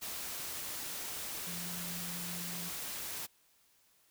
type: tone in noise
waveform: sine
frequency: 174.3 Hz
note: F3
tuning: 3 cents flat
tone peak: -44 dBFS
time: 1.46-2.7 s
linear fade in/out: 20 ms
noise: white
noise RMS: -41 dBFS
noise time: 0.01-3.27 s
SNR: -6 dB
effects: white hiss -69 dBFS RMS until 4.1 s